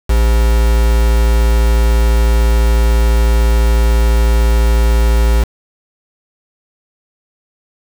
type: tone with quantisation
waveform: triangle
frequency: 57 Hz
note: A#1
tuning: 38 cents flat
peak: -6 dBFS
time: 0.09-5.44 s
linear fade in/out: 10 ms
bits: 3
effects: none

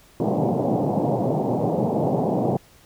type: band-pass noise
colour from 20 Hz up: pink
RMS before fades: -22 dBFS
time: 0.2-2.57 s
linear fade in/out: 2 ms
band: 120 to 840 Hz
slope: 48 dB/octave
effects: pink hiss -53 dBFS RMS until 2.85 s

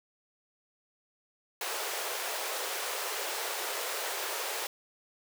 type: high-pass noise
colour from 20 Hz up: pink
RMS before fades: -35 dBFS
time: 1.61-4.67 s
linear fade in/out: 2 ms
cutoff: 400 Hz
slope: 48 dB/octave
effects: none

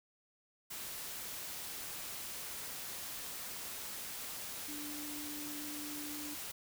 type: tone in noise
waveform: sine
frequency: 296.1 Hz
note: D4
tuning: 14 cents sharp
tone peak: -45 dBFS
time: 4.68-6.35 s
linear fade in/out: 10 ms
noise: white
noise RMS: -44 dBFS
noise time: 0.7-6.52 s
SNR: -4 dB
effects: none

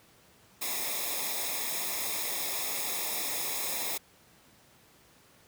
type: noise with comb filter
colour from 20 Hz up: white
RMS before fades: -33 dBFS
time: 0.61-3.98 s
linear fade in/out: 10 ms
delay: 0.67 ms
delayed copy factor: -0.75
effects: pink hiss -60 dBFS RMS until 5.47 s + high-pass 80 Hz 12 dB/octave

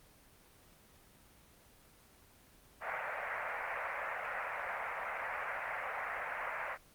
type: band-pass noise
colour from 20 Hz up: white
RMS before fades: -39 dBFS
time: 2.8-6.78 s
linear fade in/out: 50 ms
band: 520 to 2200 Hz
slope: 48 dB/octave
effects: pink hiss -62 dBFS RMS until 6.94 s + Opus 24 kbps

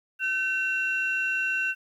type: tone pair together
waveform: sine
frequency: 1529 / 2727 Hz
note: G6 / F7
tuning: -44 / -42 cents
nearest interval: minor seventh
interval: 1002 cents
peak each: -26 dBFS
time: 0.19-1.75 s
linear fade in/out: 50 ms
effects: tanh soft clip ceiling -18 dBFS + 10-bit

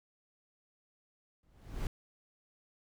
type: noise with exponential growth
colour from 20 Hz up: brown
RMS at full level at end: -32 dBFS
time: 1.43-1.87 s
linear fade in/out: 2 ms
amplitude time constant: 95 ms
effects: none

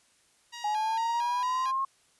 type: tone with vibrato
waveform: 10% pulse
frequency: 880 Hz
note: A5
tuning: in tune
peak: -31 dBFS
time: 0.52-1.72 s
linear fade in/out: 20 ms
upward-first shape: square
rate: 2.2 Hz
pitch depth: 130 cents each way
type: linear sweep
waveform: sine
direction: up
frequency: 830.6 to 1085 Hz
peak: -26 dBFS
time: 0.64-1.85 s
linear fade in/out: 5 ms
effects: white hiss -65 dBFS RMS until 2.19 s + resampled to 24000 Hz

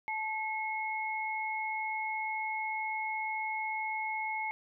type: tone pair together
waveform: sine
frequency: 871 / 2173 Hz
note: A5 / C#7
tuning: -18 / -35 cents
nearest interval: octave + major third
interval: 1583 cents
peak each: -35 / -35 dBFS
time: 0.08-4.51 s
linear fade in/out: 0 ms
effects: none

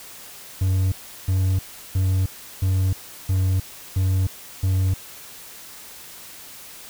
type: tone bursts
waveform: triangle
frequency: 94 Hz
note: F#2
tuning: 28 cents sharp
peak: -15 dBFS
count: 7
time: 0.61-4.94 s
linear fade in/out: 5 ms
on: 310 ms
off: 360 ms
effects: white hiss -41 dBFS RMS until 6.89 s

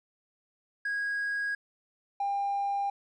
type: tone pair in turn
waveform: triangle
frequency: 1646 / 800 Hz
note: G#6 / G5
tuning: -16 / +35 cents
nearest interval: octave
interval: 1249 cents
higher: first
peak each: -26 / -24 dBFS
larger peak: second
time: 0.85-1.55 / 2.2-2.9 s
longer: neither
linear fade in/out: 5 ms
effects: tanh soft clip ceiling -24 dBFS + resampled to 24000 Hz

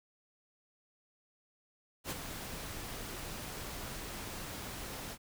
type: noise with ADSR envelope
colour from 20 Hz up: pink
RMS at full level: -36 dBFS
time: 2.04-5.18 s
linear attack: 69 ms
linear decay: 26 ms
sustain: -7 dB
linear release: 59 ms
effects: none

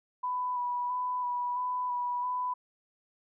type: tone with vibrato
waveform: sine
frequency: 987.8 Hz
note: B5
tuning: in tune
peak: -29 dBFS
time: 0.23-2.54 s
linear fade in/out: 10 ms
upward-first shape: square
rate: 1.5 Hz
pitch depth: 16 cents each way
effects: none

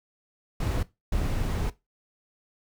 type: noise bursts at uneven times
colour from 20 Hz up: brown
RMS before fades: -27 dBFS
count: 2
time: 0.6-0.83 / 1.12-1.7 s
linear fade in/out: 5 ms
effects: noise-tail reverb RT60 0.2 s tail -17 dB re dry

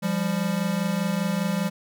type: tone pair together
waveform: square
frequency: 173.29 / 198.3 Hz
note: F3 / G3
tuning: -13 / +20 cents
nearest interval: major second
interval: 233 cents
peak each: -27 / -26 dBFS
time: 0.02-1.7 s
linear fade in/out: 20 ms
effects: none

